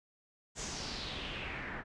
pink noise with low-pass filter sweep, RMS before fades -41 dBFS, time 0.55-1.84 s, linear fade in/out 50 ms, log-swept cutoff 7300 to 1600 Hz, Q 3.6, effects resampled to 22050 Hz

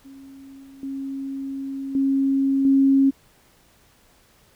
sine tone with level steps, 271.9 Hz, C#4, 33 cents flat, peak -40 / -42 / -27 / -17 / -13 dBFS, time 0.04-3.11 s, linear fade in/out 20 ms, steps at 0.63 / 0.83 / 1.95 / 2.65 s, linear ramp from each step 2 ms, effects pink hiss -57 dBFS RMS until 4.55 s

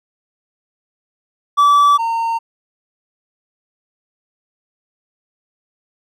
triangle tone pair in turn, 1154 / 915.9 Hz, D6 / A#5, -31 / -31 cents, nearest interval major third, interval 400 cents, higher first, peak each -6 / -14 dBFS, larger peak first, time 1.57-1.98 / 1.98-2.39 s, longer neither, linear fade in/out 20 ms, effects none

